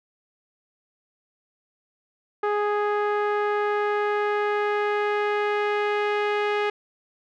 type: tone with low-pass filter sweep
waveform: sawtooth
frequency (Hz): 415.3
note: G#4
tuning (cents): 0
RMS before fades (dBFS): -24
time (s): 2.43-6.7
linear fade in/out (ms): 5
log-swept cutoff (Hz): 1400 to 2400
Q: 1.5
effects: none